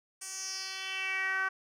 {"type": "tone with band-pass filter sweep", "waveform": "10% pulse", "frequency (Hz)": 381.5, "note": "G4", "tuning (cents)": -47, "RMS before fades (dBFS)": -35, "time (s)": [0.21, 1.49], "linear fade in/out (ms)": 10, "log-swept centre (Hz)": [8300, 1400], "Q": 3.7, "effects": []}